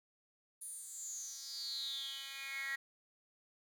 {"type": "tone with high-pass filter sweep", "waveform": "10% pulse", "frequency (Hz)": 272.8, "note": "C#4", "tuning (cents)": -28, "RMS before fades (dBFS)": -44, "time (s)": [0.61, 2.76], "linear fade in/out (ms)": 10, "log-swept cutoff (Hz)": [10000, 1900], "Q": 10, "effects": []}